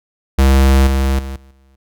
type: tone with level steps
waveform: square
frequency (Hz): 67.1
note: C2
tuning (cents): +44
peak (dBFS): -8 / -13 / -24 / -42 / -49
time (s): 0.38-1.76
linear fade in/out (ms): 10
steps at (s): 0.87 / 1.19 / 1.36 / 1.51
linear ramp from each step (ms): 2
effects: none